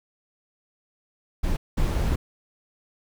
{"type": "noise bursts at uneven times", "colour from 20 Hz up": "brown", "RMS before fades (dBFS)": -23, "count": 2, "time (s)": [[1.43, 1.57], [1.77, 2.16]], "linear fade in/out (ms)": 10, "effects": []}